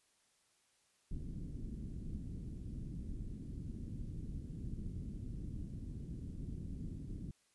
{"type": "low-pass noise", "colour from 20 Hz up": "pink", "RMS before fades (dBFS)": -44, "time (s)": [1.11, 7.31], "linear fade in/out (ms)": 2, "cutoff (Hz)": 270, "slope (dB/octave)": 24, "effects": ["white hiss -74 dBFS RMS until 7.54 s", "resampled to 24000 Hz"]}